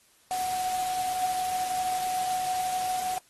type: tone in noise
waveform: sine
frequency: 740 Hz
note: F#5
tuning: in tune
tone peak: -27 dBFS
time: 0.31-3.18 s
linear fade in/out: 0 ms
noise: white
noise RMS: -37 dBFS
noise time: 0.31-3.18 s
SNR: +7 dB
effects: white hiss -62 dBFS RMS until 3.29 s + AAC 32 kbps